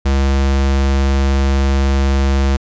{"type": "tone", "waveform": "square", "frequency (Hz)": 68.1, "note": "C#2", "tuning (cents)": -30, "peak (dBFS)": -12, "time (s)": [0.05, 2.57], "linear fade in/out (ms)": 10, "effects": ["resampled to 16000 Hz"]}